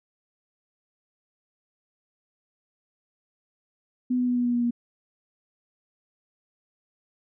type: tone with pitch steps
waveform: sine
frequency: 250.2 / 248.2 / 246.2 / 244.2 / 242.2 / 240.3 / 238.4 Hz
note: B3 / B3 / B3 / B3 / B3 / B3 / A#3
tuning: +23 / +9 / -5 / -19 / -34 / -47 / +39 cents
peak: -21 dBFS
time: 4.1-4.709 s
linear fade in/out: 10 ms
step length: 87 ms
effects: none